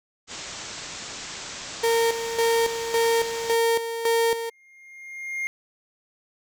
white low-pass noise, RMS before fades -37 dBFS, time 0.27-3.57 s, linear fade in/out 50 ms, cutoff 7800 Hz, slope 96 dB/octave
35% pulse tone with tremolo, 460 Hz, A#4, 23 cents flat, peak -17 dBFS, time 1.83-4.5 s, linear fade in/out 10 ms, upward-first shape square, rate 1.8 Hz, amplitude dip 65%
triangle tone with exponential growth, 2124 Hz, C7, 25 cents sharp, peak -22 dBFS, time 4.32-5.47 s, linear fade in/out 0 ms, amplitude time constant 250 ms
effects none

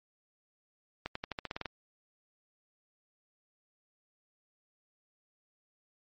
accelerating click train, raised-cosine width 0.3 ms, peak -19 dBFS, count 10, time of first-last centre 1.06-1.657 s, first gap 94 ms, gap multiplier 0.91, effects MP3 32 kbps

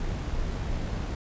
brown noise with amplitude modulation, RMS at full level -29 dBFS, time 0-1.15 s, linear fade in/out 2 ms, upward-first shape sine, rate 68.8 Hz, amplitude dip 25%, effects resampled to 16000 Hz

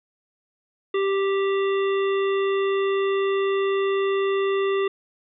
harmonic tone, 392 Hz, G4, in tune, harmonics 1 / 3 / 5 / 7 / 9, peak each -20 / -30 / -34 / -37 / -39 dBFS, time 0.94-4.88 s, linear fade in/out 5 ms, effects none

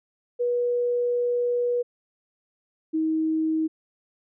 sine tone pair in turn, 485.2 / 317.1 Hz, B4 / D#4, -31 / +33 cents, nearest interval perfect fifth, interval 736 cents, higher first, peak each -21 dBFS, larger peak neither, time 0.39-1.83 / 2.93-3.68 s, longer first, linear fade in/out 20 ms, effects none

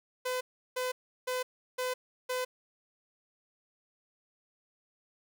sawtooth tone bursts, 506 Hz, B4, 42 cents sharp, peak -27 dBFS, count 5, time 0.25-2.45 s, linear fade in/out 10 ms, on 160 ms, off 350 ms, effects none

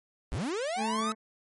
45% pulse linear sweep, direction up, 41.44 to 1297 Hz, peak -30 dBFS, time 0.32-1.12 s, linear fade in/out 0 ms
harmonic tone, 220 Hz, A3, in tune, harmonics 1 / 2 / 3 / 4 / 5 / 7 / 8 / 9 / 10, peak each -32 / -38 / -42 / -44 / -46 / -49 / -50 / -51 / -52 dBFS, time 0.76-1.15 s, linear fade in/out 50 ms
effects MP3 48 kbps

